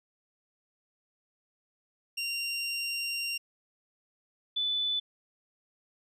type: tone pair in turn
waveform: 25% pulse / sine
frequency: 2770 / 3490 Hz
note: F7 / A7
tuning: -15 / -15 cents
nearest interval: major third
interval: 400 cents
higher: second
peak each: -27 dBFS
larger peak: neither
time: 2.17-3.38 / 4.56-5 s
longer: first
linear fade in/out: 10 ms
effects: resampled to 32000 Hz